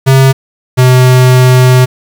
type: tone pair in turn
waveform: square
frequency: 133.6 / 127.38 Hz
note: C3 / C3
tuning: +36 / -46 cents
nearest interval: minor second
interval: 82 cents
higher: first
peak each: -3 dBFS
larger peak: neither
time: 0.06-0.33 / 0.77-1.86 s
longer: second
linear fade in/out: 20 ms
effects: 7-bit